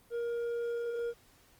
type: tone with hard clipping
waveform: triangle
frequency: 471.1 Hz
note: A#4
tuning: 18 cents sharp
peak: -33 dBFS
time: 0.1-1.14 s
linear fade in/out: 50 ms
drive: 7 dB
effects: pink hiss -63 dBFS RMS until 1.59 s + Opus 24 kbps